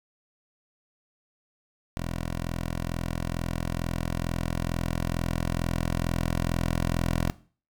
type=tone with level ramp; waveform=10% pulse; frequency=42.23 Hz; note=E1; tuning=43 cents sharp; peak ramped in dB=-22 to -16 dBFS; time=1.97-7.3 s; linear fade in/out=0 ms; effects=noise-tail reverb RT60 0.4 s tail -18 dB re dry